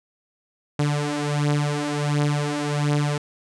sawtooth beating tone pair, 145.9 / 147.3 Hz, D3 / D3, -11 / +6 cents, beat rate 1.4 Hz, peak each -21 / -19 dBFS, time 0.79-3.18 s, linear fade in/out 5 ms, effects resampled to 22050 Hz

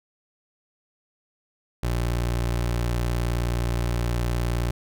25% pulse tone, 59.2 Hz, A#1, 27 cents sharp, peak -19 dBFS, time 1.83-4.71 s, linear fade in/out 5 ms, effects none

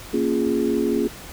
sine chord, Bb minor seventh, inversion none, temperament equal, 233.1 / 277.2 / 349.2 / 415.3 Hz, Bb3 / Db4 / F4 / Ab4, 0 / 0 / 0 / 0 cents, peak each -24 dBFS, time 0.13-1.08 s, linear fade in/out 10 ms, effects pink hiss -39 dBFS RMS until 1.32 s

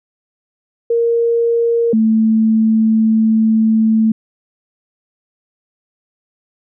sine tone pair in turn, 466.2 / 221 Hz, A#4 / A3, 0 / +8 cents, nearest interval octave + minor second, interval 1292 cents, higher first, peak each -11 / -9 dBFS, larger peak second, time 0.9-1.93 / 1.93-4.12 s, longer second, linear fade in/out 5 ms, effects none

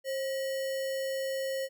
sine tone with sample-and-hold, 535 Hz, C5, 38 cents sharp, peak -30 dBFS, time 0.04-1.69 s, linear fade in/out 50 ms, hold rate 2450 Hz, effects none

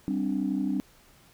sine chord, G suspended fourth, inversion none, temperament equal, 196 / 261.6 / 293.7 Hz, G3 / C4 / D4, 0 / 0 / 0 cents, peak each -29 dBFS, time 0.08-0.8 s, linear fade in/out 0 ms, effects tanh soft clip ceiling -18 dBFS + pink hiss -58 dBFS RMS until 1.33 s

